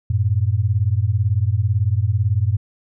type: beating tone pair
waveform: sine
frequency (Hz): 93.9 / 111.9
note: F#2 / A2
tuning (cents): +26 / +30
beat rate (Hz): 18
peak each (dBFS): -18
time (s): 0.1-2.57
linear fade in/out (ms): 5
effects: none